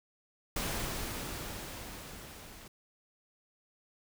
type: noise with level ramp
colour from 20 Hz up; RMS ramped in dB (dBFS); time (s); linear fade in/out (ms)
pink; -34 to -51; 0.56-2.68; 5
effects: none